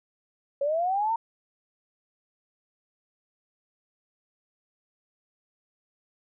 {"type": "linear sweep", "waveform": "sine", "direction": "up", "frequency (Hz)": [547, 932.3], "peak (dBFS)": -23, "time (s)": [0.61, 1.16], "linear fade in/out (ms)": 5, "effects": []}